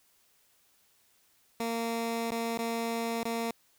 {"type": "tone with dropouts", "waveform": "15% pulse", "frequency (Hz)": 230.3, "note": "A#3", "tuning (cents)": -21, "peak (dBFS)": -24, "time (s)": [1.6, 3.51], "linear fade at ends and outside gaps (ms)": 2, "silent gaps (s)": [[2.308, 2.317], [2.575, 2.589], [3.233, 3.253]], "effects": ["white hiss -67 dBFS RMS until 3.78 s"]}